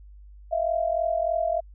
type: tone pair together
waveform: sine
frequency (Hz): 642.7 / 686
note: E5 / F5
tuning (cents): -44 / -31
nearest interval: minor second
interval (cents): 113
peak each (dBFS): -25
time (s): 0.51-1.61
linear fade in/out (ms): 20
effects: added 50 Hz sine -44 dBFS peak until 1.74 s